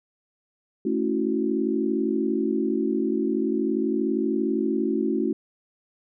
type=chord; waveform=sine; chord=F# minor seventh; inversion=first; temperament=equal; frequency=220 / 277.2 / 329.6 / 370 Hz; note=A3 / C#4 / E4 / F#4; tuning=0 / 0 / 0 / 0 cents; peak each=-27 dBFS; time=0.85-5.33 s; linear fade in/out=5 ms; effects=none